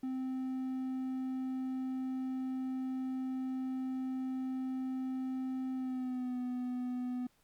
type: tone with pitch glide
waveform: triangle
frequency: 260 to 249.1 Hz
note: C4 to B3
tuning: -11 to +15 cents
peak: -32 dBFS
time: 0.03-7.27 s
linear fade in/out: 5 ms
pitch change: -74 cents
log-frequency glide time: 5.74-6.38 s
effects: pink hiss -71 dBFS RMS until 7.43 s + MP3 96 kbps